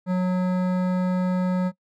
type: tone with hard clipping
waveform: triangle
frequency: 182.9 Hz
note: F#3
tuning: 20 cents flat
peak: -22 dBFS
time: 0.06-1.72 s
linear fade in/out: 50 ms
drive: 18 dB
effects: noise-tail reverb RT60 0.1 s tail -21 dB re dry